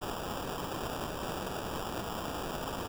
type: noise with sample-and-hold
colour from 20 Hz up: white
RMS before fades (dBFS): -37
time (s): 0.01-2.88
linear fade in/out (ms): 20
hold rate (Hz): 2100
effects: none